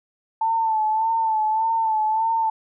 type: tone with vibrato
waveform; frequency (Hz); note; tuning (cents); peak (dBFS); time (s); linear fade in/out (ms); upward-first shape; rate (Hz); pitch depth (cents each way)
sine; 884; A5; +8; -18; 0.41-2.5; 5; sine; 1.7; 46
effects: none